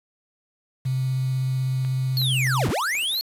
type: tone with vibrato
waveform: sine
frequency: 130.4 Hz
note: C3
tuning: 5 cents flat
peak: -21 dBFS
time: 0.85-2.68 s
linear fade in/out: 10 ms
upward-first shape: square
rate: 16 Hz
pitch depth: 8 cents each way
type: clicks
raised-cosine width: 0.3 ms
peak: -24 dBFS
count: 5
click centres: 1.849 / 2.217 / 2.47 / 2.653 / 2.952 s
type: linear two-way sweep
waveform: square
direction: down then up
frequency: 4407 to 51.91 to 4407 Hz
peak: -23 dBFS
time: 2.17-3.21 s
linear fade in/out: 0 ms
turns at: 2.69 s
effects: resampled to 32000 Hz + 7-bit